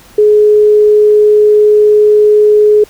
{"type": "tone", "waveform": "sine", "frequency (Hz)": 421.4, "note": "G#4", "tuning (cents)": 25, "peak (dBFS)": -3, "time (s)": [0.18, 2.84], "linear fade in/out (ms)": 5, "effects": ["pink hiss -40 dBFS RMS until 2.89 s"]}